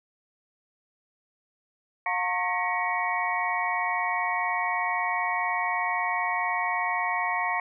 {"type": "tone cluster", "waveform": "sine", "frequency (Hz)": [716, 912, 1089, 1902, 2239], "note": ["F5", "A#5", "C#6", "A#6", "C#7"], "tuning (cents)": [43, -38, -31, 34, 17], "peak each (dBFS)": -31, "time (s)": [2.06, 7.6], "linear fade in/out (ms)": 2, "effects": []}